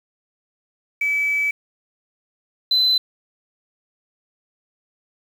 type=tone pair in turn; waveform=sine; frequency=2296 / 4034 Hz; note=D7 / B7; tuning=-40 / +36 cents; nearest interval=minor seventh; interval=976 cents; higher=second; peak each=-17 / -13 dBFS; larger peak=second; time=1.01-1.51 / 2.71-2.98 s; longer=first; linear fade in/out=5 ms; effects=tanh soft clip ceiling -10 dBFS + 7-bit